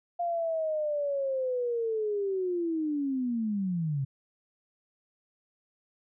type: linear sweep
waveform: sine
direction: down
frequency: 700 to 130.81 Hz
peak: -27 dBFS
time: 0.19-4.05 s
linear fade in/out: 10 ms
effects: none